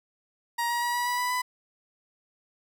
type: tone with pitch steps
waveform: 30% pulse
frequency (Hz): 944 / 952.8 / 961.6 / 970.5 / 979.6 / 988.6 / 997.8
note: A#5 / A#5 / B5 / B5 / B5 / B5 / B5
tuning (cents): +22 / +38 / -46 / -31 / -14 / +1 / +17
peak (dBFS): -23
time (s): 0.58-1.42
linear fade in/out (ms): 10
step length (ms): 120
effects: none